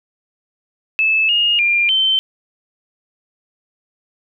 sine tone with pitch steps, 2615 / 2851 / 2395 / 3093 Hz, E7 / F7 / D7 / G7, -15 / +35 / +33 / -24 cents, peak -12 dBFS, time 0.99-2.19 s, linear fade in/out 0 ms, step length 300 ms, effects none

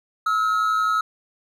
triangle tone pair together, 1292.8 / 1404 Hz, E6 / F6, -34 / +9 cents, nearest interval minor second, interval 143 cents, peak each -17 / -25 dBFS, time 0.26-1.01 s, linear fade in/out 5 ms, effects none

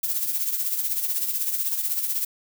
violet noise with tremolo, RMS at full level -23 dBFS, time 0.03-2.25 s, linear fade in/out 5 ms, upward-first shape triangle, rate 16 Hz, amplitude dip 65%, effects none

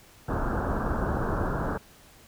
pink low-pass noise, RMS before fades -28 dBFS, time 0.28-1.78 s, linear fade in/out 10 ms, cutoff 1600 Hz, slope 96 dB/octave, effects pink hiss -54 dBFS RMS until 2.27 s

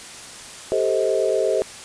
sine chord, A half-diminished seventh, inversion third, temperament equal with one note detuned, 392 / 440 / 523.3 / 633.1 Hz, G4 / A4 / C5 / Eb5, 0 / 0 / 0 / +30 cents, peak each -23 dBFS, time 0.72-1.62 s, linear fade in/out 0 ms, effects white hiss -38 dBFS RMS until 1.84 s + resampled to 22050 Hz

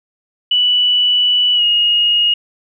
sine tone with pitch glide, 2960 to 2869 Hz, F#7 to F7, 0 to +46 cents, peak -10 dBFS, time 0.51-2.34 s, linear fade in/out 5 ms, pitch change -54 cents, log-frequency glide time 1.54-1.63 s, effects none

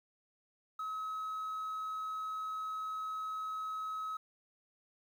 triangle tone, 1281 Hz, E6, 50 cents flat, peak -34 dBFS, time 0.79-4.17 s, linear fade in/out 5 ms, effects tanh soft clip ceiling -31 dBFS + 11-bit

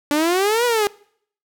sawtooth exponential two-way sweep, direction up then down, 286.4 to 493.9 to 402.4 Hz, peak -12 dBFS, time 0.11-0.87 s, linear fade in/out 0 ms, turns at 0.65 s, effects noise-tail reverb RT60 0.6 s tail -23 dB re dry

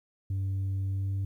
sine tone with pitch glide, 96.7 to 97.65 Hz, G2 to G2, -23 to -6 cents, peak -25 dBFS, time 0.3-1.25 s, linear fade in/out 5 ms, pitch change +17 cents, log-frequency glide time 0.89-1.13 s, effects tanh soft clip ceiling -27 dBFS + 11-bit

